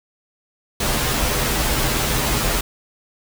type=noise with comb filter; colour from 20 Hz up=pink; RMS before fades=-20 dBFS; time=0.8-2.61 s; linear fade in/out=5 ms; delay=11 ms; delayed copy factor=-0.9; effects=none

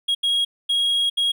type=tone bursts at uneven times; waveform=triangle; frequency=3291 Hz; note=G#7; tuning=16 cents flat; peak=-16 dBFS; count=4; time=0.08-0.15 / 0.23-0.45 / 0.69-1.1 / 1.17-1.32 s; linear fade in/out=10 ms; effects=none

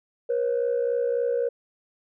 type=tone pair together; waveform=sine; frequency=479.4 / 543 Hz; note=A#4 / C#5; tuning=+48 / -36 cents; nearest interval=major second; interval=216 cents; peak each=-22 / -26 dBFS; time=0.29-1.49 s; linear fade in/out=10 ms; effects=tanh soft clip ceiling -17 dBFS

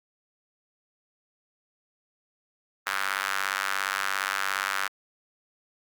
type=tone with high-pass filter; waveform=square; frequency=48.6 Hz; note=G1; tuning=14 cents flat; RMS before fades=-29 dBFS; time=2.86-4.88 s; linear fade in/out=10 ms; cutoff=1400 Hz; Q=2.7; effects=Opus 32 kbps

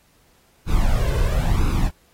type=noise with flanger; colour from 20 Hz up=brown; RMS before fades=-18 dBFS; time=0.66-1.91 s; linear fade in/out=50 ms; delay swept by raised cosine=0.78 to 1.98 ms; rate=0.99 Hz; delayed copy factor=+0.7; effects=pink hiss -59 dBFS RMS until 2.13 s + AAC 48 kbps

